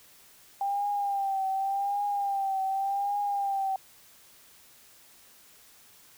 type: tone with vibrato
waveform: sine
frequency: 792 Hz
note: G5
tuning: 18 cents sharp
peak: -26 dBFS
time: 0.61-3.76 s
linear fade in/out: 2 ms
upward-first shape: triangle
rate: 0.87 Hz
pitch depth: 59 cents each way
effects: white hiss -56 dBFS RMS until 6.17 s